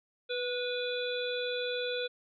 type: harmonic tone with a mistuned harmonic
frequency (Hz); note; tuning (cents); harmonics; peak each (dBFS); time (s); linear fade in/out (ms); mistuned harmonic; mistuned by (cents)
493.9; B4; 0; 1 / 3 / 5 / 7 / 8; -33 / -40 / -42 / -39 / -42; 0.29-2.08; 20; 3; -23
effects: none